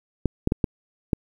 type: clicks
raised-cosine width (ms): 3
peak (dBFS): -7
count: 5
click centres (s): 0.257 / 0.474 / 0.521 / 0.642 / 1.132
effects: 8-bit